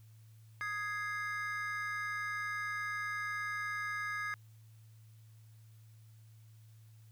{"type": "chord", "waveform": "triangle", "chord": "Ab major", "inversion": "second", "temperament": "equal", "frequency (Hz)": [1244.5, 1661.2, 2093], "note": ["Eb6", "Ab6", "C7"], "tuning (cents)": [0, 0, 0], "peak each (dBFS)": [-39, -37, -40], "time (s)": [0.61, 4.34], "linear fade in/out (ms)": 0, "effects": ["added 110 Hz sine -55 dBFS peak until 7.11 s", "white hiss -71 dBFS RMS until 7.11 s"]}